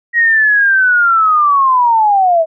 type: linear sweep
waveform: sine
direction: down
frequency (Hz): 1900 to 629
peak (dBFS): -7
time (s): 0.13-2.46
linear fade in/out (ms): 50
effects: none